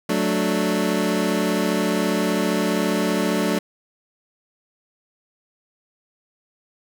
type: chord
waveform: 25% pulse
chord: D major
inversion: first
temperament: equal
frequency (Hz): 185 / 220 / 293.7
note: F#3 / A3 / D4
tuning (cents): 0 / 0 / 0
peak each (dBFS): -20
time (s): 0.09-3.59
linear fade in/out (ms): 5
effects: none